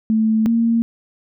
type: tone pair in turn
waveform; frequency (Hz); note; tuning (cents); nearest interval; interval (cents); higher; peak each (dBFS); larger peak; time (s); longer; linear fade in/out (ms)
sine; 220 / 230.4; A3 / A#3; 0 / -20; minor second; 80; second; -13; neither; 0.1-0.46 / 0.46-0.82; neither; 0
effects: none